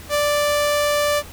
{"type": "tone", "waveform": "sawtooth", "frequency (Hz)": 587.3, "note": "D5", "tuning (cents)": 0, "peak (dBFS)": -13, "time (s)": [0.09, 1.23], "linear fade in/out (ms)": 50, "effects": ["added 79 Hz sine -42 dBFS peak until 1.32 s", "pink hiss -40 dBFS RMS until 1.32 s"]}